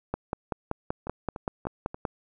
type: two click trains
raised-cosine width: 1 ms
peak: -14 / -22 dBFS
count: 11 / 4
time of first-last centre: 0.14-2.052 / 1.07-1.945 s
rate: 5.23 / 3.43 Hz
effects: none